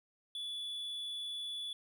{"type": "tone", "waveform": "triangle", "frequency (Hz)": 3439, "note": "A7", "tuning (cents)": -40, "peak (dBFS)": -37, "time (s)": [0.35, 1.73], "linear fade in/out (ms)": 2, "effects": []}